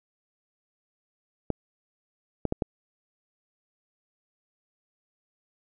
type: clicks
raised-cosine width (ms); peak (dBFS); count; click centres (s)
2; -12; 4; 1.503 / 2.453 / 2.524 / 2.622
effects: none